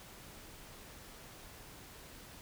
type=silence; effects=pink hiss -53 dBFS RMS until 2.41 s